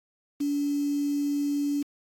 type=tone with quantisation; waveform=sine; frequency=287.1 Hz; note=D4; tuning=39 cents flat; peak=-24 dBFS; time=0.4-1.83 s; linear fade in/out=10 ms; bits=7; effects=AAC 64 kbps

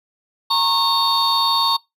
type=tone cluster; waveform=triangle; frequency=924 / 1091 / 3682 / 4455 Hz; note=A#5 / C#6 / A#7 / C#8; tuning=-16 / -28 / -22 / +8 cents; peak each=-19 dBFS; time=0.5-1.77 s; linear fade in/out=10 ms; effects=noise-tail reverb RT60 0.2 s tail -24 dB re dry + tanh soft clip ceiling -4 dBFS

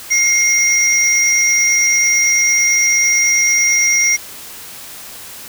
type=tone pair together; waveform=triangle; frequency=2138 / 5703 Hz; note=C7 / F8; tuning=+37 / +35 cents; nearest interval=octave + perfect fourth; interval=1698 cents; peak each=-11 dBFS; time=0.1-4.17 s; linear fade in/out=20 ms; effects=tanh soft clip ceiling -4 dBFS + white hiss -33 dBFS RMS until 5.48 s

